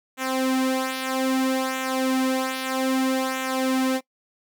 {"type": "tone with flanger", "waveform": "sawtooth", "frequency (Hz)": 261.6, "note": "C4", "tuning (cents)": 0, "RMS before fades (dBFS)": -24, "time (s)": [0.17, 4.01], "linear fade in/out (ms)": 50, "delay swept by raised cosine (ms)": [0.2, 3.7], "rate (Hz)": 0.62, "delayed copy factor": -0.7, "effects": ["noise-tail reverb RT60 0.1 s tail -20 dB re dry"]}